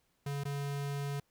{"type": "tone with dropouts", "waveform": "square", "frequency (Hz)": 141.6, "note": "C#3", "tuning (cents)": 37, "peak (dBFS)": -35, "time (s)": [0.26, 1.2], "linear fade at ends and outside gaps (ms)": 5, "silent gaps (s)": [0.437, 0.452], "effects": ["pink hiss -75 dBFS RMS until 1.3 s"]}